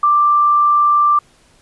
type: tone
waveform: sine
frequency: 1179 Hz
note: D6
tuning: 6 cents sharp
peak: -9 dBFS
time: 0.03-1.19 s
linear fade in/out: 5 ms
effects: pink hiss -52 dBFS RMS until 1.61 s + resampled to 24000 Hz